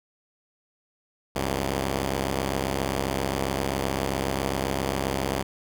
5% pulse tone pair together, 67.5 / 95.46 Hz, C#2 / G2, -45 / -45 cents, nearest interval tritone, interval 600 cents, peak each -15 / -20 dBFS, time 1.35-5.43 s, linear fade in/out 10 ms, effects none

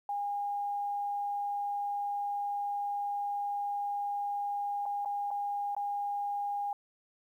sine tone with dropouts, 813 Hz, G#5, 37 cents flat, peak -31 dBFS, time 0.09-6.73 s, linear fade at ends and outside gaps 2 ms, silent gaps 4.856-4.861 / 5.049-5.057 / 5.306-5.312 / 5.749-5.765 s, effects 11-bit

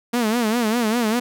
sawtooth tone with vibrato, 228.3 Hz, A#3, 36 cents flat, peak -14 dBFS, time 0.13-1.2 s, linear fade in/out 10 ms, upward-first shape sine, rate 5 Hz, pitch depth 130 cents each way, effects none

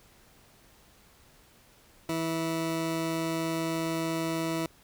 20% pulse tone pair together, 163.2 / 326.4 Hz, E3 / E4, -17 / -17 cents, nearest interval octave, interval 1200 cents, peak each -28 dBFS, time 2.09-4.66 s, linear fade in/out 2 ms, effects pink hiss -59 dBFS RMS until 4.83 s

